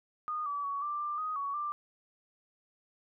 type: tone with pitch steps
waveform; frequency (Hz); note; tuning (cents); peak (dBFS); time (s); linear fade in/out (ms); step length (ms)
sine; 1227 / 1149 / 1124 / 1180 / 1187 / 1250 / 1121 / 1184; D#6 / D6 / C#6 / D6 / D6 / D#6 / C#6 / D6; -25 / -38 / +24 / +8 / +18 / +8 / +19 / +14; -32; 0.28-1.72; 0; 180
effects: none